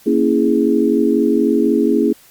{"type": "chord", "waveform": "sine", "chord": "A# half-diminished seventh", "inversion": "none", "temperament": "equal", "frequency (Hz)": [233.1, 277.2, 329.6, 415.3], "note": ["A#3", "C#4", "E4", "G#4"], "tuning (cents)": [0, 0, 0, 0], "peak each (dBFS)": -17, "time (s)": [0.06, 2.13], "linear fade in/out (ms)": 10, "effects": ["white hiss -47 dBFS RMS until 2.3 s", "Opus 48 kbps"]}